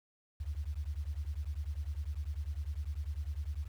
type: beating tone pair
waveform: sine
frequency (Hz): 69.3 / 79.3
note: C#2 / D#2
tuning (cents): 0 / +33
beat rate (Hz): 10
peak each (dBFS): -37 / -38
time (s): 0.4-3.68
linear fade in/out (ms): 10
effects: tanh soft clip ceiling -28 dBFS + 10-bit